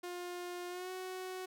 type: tone with pitch glide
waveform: sawtooth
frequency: 354.7 to 371.3 Hz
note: F4 to F#4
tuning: +27 to +6 cents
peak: -37 dBFS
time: 0.03-1.46 s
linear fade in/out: 10 ms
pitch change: +79 cents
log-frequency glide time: 0.69-0.91 s
effects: none